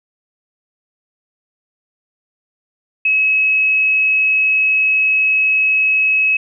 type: tone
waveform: sine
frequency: 2568 Hz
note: E7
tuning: 46 cents flat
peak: -11 dBFS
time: 3.05-6.37 s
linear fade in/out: 5 ms
effects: none